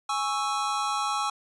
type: chord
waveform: square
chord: C# minor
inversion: second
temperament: equal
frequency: 830.6 / 1108.7 / 1318.5 Hz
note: G#5 / C#6 / E6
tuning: 0 / 0 / 0 cents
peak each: -31 dBFS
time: 0.09-1.3 s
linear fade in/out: 5 ms
effects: resampled to 22050 Hz